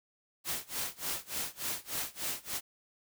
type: noise with tremolo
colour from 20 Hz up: white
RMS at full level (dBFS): -34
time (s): 0.44-2.61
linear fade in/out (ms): 50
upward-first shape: sine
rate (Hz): 3.4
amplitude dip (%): 95
effects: none